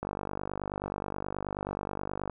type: click train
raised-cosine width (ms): 1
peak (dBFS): -19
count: 113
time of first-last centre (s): 0.03-2.297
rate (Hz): 49.4
effects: none